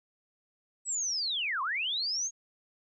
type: linear two-way sweep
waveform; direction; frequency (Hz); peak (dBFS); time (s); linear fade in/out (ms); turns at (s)
sine; down then up; 8020 to 987.8 to 6680; -29; 0.85-2.31; 50; 1.62
effects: none